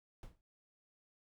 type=noise with exponential decay; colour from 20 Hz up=brown; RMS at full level=-44 dBFS; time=0.23-0.41 s; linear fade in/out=1 ms; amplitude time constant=39 ms; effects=none